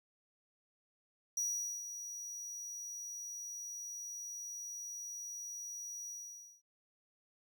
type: tone with ADSR envelope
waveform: square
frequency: 5800 Hz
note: F#8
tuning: 35 cents flat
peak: -33 dBFS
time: 1.37-6.62 s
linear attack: 4 ms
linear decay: 450 ms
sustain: -10 dB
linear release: 530 ms
effects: none